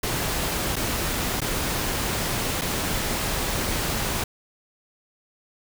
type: noise with dropouts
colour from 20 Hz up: pink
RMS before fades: -26 dBFS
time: 0.03-4.24 s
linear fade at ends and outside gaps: 5 ms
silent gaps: 0.758-0.764 / 1.405-1.416 / 2.613-2.617 s
effects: none